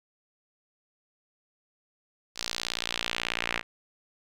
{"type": "tone with band-pass filter sweep", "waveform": "sawtooth", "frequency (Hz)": 58.27, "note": "A#1", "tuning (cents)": 0, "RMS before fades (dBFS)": -33, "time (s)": [2.35, 3.63], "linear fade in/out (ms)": 50, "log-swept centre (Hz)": [5000, 2200], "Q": 1.8, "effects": []}